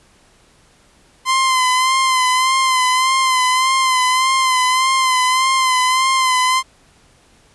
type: tone with vibrato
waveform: sawtooth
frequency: 1034 Hz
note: C6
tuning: 21 cents flat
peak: -9 dBFS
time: 1.25-6.63 s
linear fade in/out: 50 ms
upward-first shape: sine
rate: 1.7 Hz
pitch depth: 40 cents each way
effects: pink hiss -52 dBFS RMS until 7.54 s + resampled to 24000 Hz